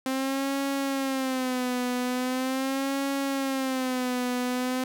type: tone with vibrato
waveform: sawtooth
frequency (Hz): 261.6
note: C4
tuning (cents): 0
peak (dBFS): -22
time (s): 0.06-4.84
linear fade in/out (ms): 2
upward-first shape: sine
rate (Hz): 0.41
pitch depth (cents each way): 92
effects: none